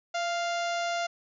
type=harmonic tone with a mistuned harmonic; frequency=698.5 Hz; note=F5; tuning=in tune; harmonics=1 / 2 / 3 / 4 / 5 / 6 / 7 / 8 / 9 / 10; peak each=-29 / -35 / -39 / -41 / -43 / -45 / -46 / -47 / -48 / -49 dBFS; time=0.14-1.07 s; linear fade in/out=10 ms; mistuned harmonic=1; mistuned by=-32 cents; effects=none